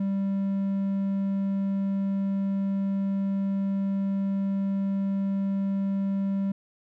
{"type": "tone", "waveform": "triangle", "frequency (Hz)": 196, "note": "G3", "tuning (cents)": 0, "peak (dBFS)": -22, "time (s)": [0, 6.52], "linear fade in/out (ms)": 5, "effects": []}